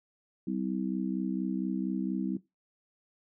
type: harmonic tone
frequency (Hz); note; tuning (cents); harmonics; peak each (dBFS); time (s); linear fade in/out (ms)
64.3; C2; -30; 3 / 4 / 5; -33 / -34 / -35; 0.47-2.37; 5
effects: noise-tail reverb RT60 0.2 s tail -17 dB re dry